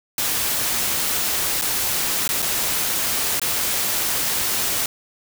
white noise with dropouts, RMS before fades -22 dBFS, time 0.18-4.86 s, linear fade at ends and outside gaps 2 ms, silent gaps 1.614-1.62 / 2.278-2.29 / 2.421-2.425 / 3.397-3.416 s, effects none

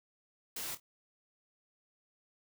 white noise with echo, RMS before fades -40 dBFS, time 0.56-0.75 s, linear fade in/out 5 ms, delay 25 ms, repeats 2, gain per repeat -12 dB, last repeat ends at 0.8 s, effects none

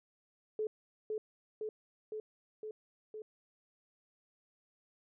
sine tone with echo, 431.2 Hz, A4, 35 cents flat, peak -32 dBFS, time 0.59-0.67 s, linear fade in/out 2 ms, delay 510 ms, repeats 5, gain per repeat -2 dB, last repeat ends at 3.22 s, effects none

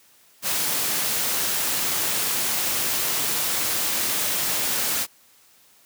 white noise, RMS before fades -24 dBFS, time 0.42-5.07 s, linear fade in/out 50 ms, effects white hiss -56 dBFS RMS until 5.85 s + high-pass 100 Hz 12 dB/octave

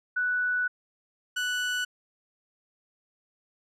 sine / 30% pulse tone pair in turn, 1482 / 1482 Hz, F#6 / F#6, +2 / +2 cents, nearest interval unison, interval 0 cents, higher neither, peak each -24 dBFS, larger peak neither, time 0.16-0.68 / 1.36-1.85 s, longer first, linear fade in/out 10 ms, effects low-pass 9000 Hz 12 dB/octave

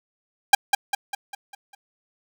sawtooth tone with echo, 800 Hz, G5, 35 cents sharp, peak -4 dBFS, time 0.53-0.55 s, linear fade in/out 5 ms, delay 200 ms, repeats 6, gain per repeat -6 dB, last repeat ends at 1.75 s, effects none

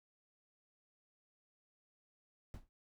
brown noise with exponential decay, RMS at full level -41 dBFS, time 2.54-2.69 s, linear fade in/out 0 ms, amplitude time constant 32 ms, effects none

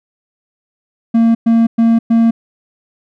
triangle tone bursts, 229 Hz, A#3, 31 cents flat, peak -5 dBFS, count 4, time 1.14-2.31 s, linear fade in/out 10 ms, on 210 ms, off 110 ms, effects none

